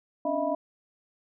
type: tone cluster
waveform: sine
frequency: 268.7 / 290.5 / 627 / 671 / 980 Hz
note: C4 / D4 / D#5 / E5 / B5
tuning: +46 / -19 / +13 / +31 / -14 cents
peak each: -38 / -32 / -29 / -30 / -34 dBFS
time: 0.25-0.55 s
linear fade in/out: 5 ms
effects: none